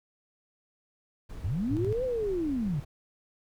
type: noise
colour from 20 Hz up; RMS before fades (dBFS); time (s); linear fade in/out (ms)
brown; -41; 1.29-2.85; 10
type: linear two-way sweep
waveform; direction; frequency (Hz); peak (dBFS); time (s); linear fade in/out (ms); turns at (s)
sine; up then down; 72.7 to 523.3 to 131.1; -27; 1.44-2.8; 5; 2.04
type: tone bursts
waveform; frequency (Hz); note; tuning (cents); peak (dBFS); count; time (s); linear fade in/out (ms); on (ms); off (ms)
sine; 110; A2; 0; -28; 3; 1.71-1.926; 0; 58; 21
effects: none